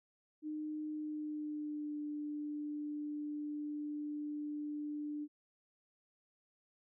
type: tone with pitch glide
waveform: sine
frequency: 305.5 to 296.8 Hz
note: D#4 to D4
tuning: -32 to +18 cents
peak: -38 dBFS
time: 0.42-5.28 s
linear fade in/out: 50 ms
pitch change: -50 cents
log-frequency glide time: 0.88-1.99 s
effects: none